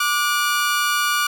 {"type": "tone pair together", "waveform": "sawtooth", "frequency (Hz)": [1174.7, 1448.3], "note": ["D6", "F#6"], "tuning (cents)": [0, -37], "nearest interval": "major third", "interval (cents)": 363, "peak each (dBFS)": -17, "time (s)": [0, 1.27], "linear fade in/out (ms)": 5, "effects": []}